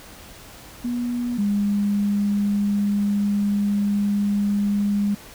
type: tone pair in turn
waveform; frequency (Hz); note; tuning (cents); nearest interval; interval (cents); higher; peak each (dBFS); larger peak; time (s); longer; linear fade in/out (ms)
sine; 242.1 / 203.6; B3 / G#3; -34 / -34; minor third; 300; first; -22 / -18; second; 0.84-1.38 / 1.38-5.15; second; 10
effects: pink hiss -43 dBFS RMS until 5.34 s